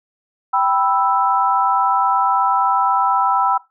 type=chord; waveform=sine; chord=E minor; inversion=first; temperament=equal; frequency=784 / 987.8 / 1318.5 Hz; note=G5 / B5 / E6; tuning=0 / 0 / 0 cents; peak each=-18 dBFS; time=0.53-3.58 s; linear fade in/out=10 ms; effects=noise-tail reverb RT60 0.2 s tail -17 dB re dry